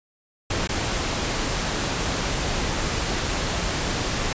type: noise with dropouts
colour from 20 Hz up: pink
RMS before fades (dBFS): -25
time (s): 0.5-4.33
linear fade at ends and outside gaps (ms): 5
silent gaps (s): 0.675-0.69
effects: resampled to 16000 Hz